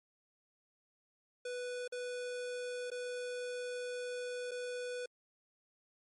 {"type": "tone with dropouts", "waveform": "square", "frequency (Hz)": 493.9, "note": "B4", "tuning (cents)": 0, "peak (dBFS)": -39, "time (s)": [1.45, 5.06], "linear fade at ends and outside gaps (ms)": 5, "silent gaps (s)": [[1.878, 1.922], [2.903, 2.915], [4.511, 4.515]], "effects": ["MP3 48 kbps"]}